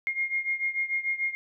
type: beating tone pair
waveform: sine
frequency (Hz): 2132 / 2138.8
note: C7 / C7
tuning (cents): +32 / +37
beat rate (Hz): 6.8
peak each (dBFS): -28 / -31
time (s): 0.07-1.35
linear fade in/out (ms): 0
effects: none